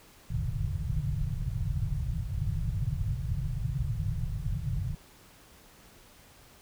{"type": "low-pass noise", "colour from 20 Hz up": "white", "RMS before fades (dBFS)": -31, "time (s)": [0.3, 4.95], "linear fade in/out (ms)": 5, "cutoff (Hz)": 160, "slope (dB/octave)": 96, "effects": ["pink hiss -56 dBFS RMS until 6.61 s"]}